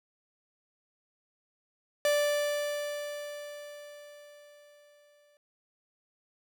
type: tone with exponential decay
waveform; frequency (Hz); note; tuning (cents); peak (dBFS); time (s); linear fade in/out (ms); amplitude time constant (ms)
45% pulse; 586; D5; -4; -23; 2.05-5.37; 1; 720
effects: none